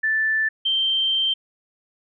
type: tone pair in turn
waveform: sine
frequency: 1760 / 3136 Hz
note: A6 / G7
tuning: 0 / 0 cents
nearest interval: minor seventh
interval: 1000 cents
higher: second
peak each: -18 dBFS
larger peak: neither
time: 0.03-0.49 / 0.65-1.34 s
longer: second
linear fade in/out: 10 ms
effects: none